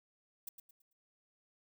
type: noise with echo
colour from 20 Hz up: violet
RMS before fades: -43 dBFS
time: 0.47-0.49 s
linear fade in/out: 5 ms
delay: 110 ms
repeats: 4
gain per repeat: -9 dB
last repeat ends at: 0.93 s
effects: none